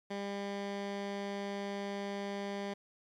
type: tone with low-pass filter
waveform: 15% pulse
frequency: 200 Hz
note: G3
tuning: 35 cents sharp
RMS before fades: -39 dBFS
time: 0.1-2.74 s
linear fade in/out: 10 ms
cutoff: 4600 Hz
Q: 0.74
effects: 11-bit